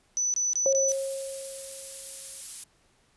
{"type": "tone bursts", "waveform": "sine", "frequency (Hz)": 5980, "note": "F#8", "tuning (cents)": 17, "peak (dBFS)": -24, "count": 4, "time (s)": [0.17, 0.919], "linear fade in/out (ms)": 0, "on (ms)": 170, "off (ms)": 23}
{"type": "tone with exponential decay", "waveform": "sine", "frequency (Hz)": 541, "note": "C#5", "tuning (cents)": -42, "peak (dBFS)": -20, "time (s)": [0.66, 2.41], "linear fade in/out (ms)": 1, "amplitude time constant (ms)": 380}
{"type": "noise", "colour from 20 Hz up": "violet", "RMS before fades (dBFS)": -34, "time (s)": [0.88, 2.64], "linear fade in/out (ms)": 5}
{"effects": ["pink hiss -65 dBFS RMS until 3.16 s", "resampled to 24000 Hz"]}